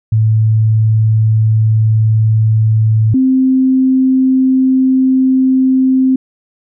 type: tone pair in turn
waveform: sine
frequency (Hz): 109.9 / 261.2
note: A2 / C4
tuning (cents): -2 / -3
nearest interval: octave + minor third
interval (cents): 1499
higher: second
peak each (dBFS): -7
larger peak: neither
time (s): 0.12-3.14 / 3.14-6.16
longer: neither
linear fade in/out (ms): 5
effects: none